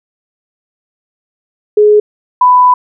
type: tone pair in turn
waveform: sine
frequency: 420 / 995.8 Hz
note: G#4 / B5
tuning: +19 / +14 cents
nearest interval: octave + minor third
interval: 1495 cents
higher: second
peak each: -3 dBFS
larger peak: neither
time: 1.77-2 / 2.41-2.74 s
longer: second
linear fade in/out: 5 ms
effects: none